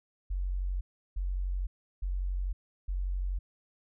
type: tone bursts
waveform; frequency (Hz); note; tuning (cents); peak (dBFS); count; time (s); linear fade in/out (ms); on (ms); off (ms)
sine; 46; F#1; -9; -29; 4; 0.3-3.39; 10; 510; 350
effects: none